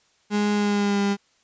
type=tone with pitch glide; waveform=35% pulse; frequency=207.3 to 200.7 Hz; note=G#3 to G3; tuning=-3 to +41 cents; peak=-18 dBFS; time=0.3-1.17 s; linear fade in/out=50 ms; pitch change=-56 cents; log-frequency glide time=0.54-1.01 s; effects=white hiss -63 dBFS RMS until 1.43 s + resampled to 16000 Hz